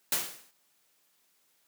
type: noise with exponential decay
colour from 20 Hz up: white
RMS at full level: -25 dBFS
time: 0.12-0.51 s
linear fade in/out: 2 ms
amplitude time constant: 83 ms
effects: white hiss -70 dBFS RMS until 1.67 s + high-pass 150 Hz 12 dB/octave